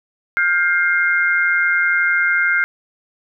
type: tone cluster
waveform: sine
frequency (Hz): 1411 / 1582 / 2116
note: F6 / G6 / C7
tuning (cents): +17 / +15 / +19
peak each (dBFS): -18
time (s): 0.37-2.64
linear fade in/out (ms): 0
effects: none